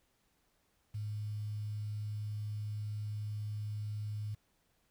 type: tone with quantisation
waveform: sine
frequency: 105.5 Hz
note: G#2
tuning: 28 cents sharp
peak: -36 dBFS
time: 0.94-4.35 s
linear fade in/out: 10 ms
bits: 10
effects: pink hiss -75 dBFS RMS until 4.9 s